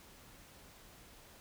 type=silence; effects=pink hiss -58 dBFS RMS until 1.4 s